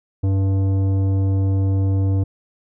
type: tone with tanh clipping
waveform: sine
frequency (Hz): 96.8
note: G2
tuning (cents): -21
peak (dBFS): -17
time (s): 0.23-2.24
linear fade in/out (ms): 10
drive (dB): 12
effects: none